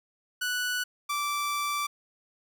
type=tone pair in turn; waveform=sawtooth; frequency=1480 / 1166.2 Hz; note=F#6 / D6; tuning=0 / -13 cents; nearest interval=major third; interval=413 cents; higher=first; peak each=-24 dBFS; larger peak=neither; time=0.41-0.84 / 1.09-1.87 s; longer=second; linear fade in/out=10 ms; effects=none